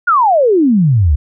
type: exponential sweep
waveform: sine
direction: down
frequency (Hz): 1480 to 65.9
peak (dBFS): -7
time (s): 0.07-1.16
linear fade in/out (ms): 10
effects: none